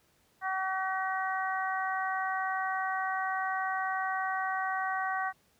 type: harmonic tone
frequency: 379.3 Hz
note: F#4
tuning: 43 cents sharp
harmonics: 2 / 3 / 4 / 5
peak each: -33 / -35 / -36 / -37 dBFS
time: 0.41-5.33 s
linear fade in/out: 50 ms
effects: pink hiss -68 dBFS RMS until 5.59 s + high-pass 60 Hz 12 dB/octave